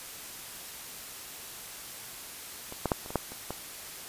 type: clicks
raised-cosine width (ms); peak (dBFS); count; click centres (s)
1; -26 / -13 / -10 / -28 / -24 / -11 / -28 / -20; 8; 2.724 / 2.857 / 2.918 / 3.061 / 3.105 / 3.157 / 3.32 / 3.506
effects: white hiss -43 dBFS RMS until 4.08 s + resampled to 32000 Hz